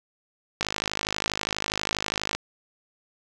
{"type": "click train", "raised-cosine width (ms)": 0.2, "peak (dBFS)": -8, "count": 92, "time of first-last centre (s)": [0.61, 2.35], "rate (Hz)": 52.3, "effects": []}